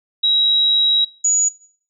sine tone pair in turn, 3851 / 6842 Hz, B7 / A8, -44 / -49 cents, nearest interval minor seventh, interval 995 cents, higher second, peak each -12 dBFS, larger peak neither, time 0.23-1.05 / 1.24-1.49 s, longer first, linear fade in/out 10 ms, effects noise-tail reverb RT60 0.6 s tail -23 dB re dry

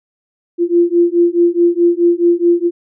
sine beating tone pair, 342.9 / 347.6 Hz, F4 / F4, -32 / -8 cents, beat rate 4.7 Hz, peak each -12 dBFS, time 0.58-2.71 s, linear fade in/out 50 ms, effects none

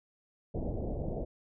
pink low-pass noise, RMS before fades -35 dBFS, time 0.54-1.25 s, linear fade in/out 10 ms, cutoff 690 Hz, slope 48 dB/octave, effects none

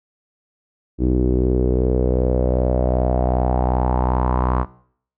sawtooth tone with low-pass filter sweep, 62.6 Hz, B1, 24 cents sharp, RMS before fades -18 dBFS, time 0.98-4.66 s, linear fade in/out 50 ms, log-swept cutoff 330 to 1100 Hz, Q 4.4, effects noise-tail reverb RT60 0.6 s tail -20 dB re dry

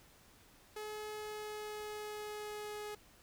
sawtooth tone with pitch glide, 425.5 to 419.6 Hz, G#4 to G#4, +42 to +18 cents, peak -38 dBFS, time 0.76-2.95 s, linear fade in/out 5 ms, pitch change -24 cents, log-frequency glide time 1.11-2.81 s, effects pink hiss -63 dBFS RMS until 3.22 s

